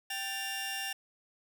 sawtooth tone cluster, 780 / 1773 / 2793 Hz, G5 / A6 / F7, -9 / +13 / -1 cents, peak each -38 / -36 / -34 dBFS, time 0.1-0.93 s, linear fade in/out 5 ms, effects none

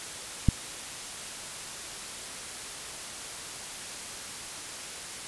click, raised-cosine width 5 ms, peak -7 dBFS, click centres 0.487 s, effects white hiss -39 dBFS RMS until 5.27 s + resampled to 24000 Hz

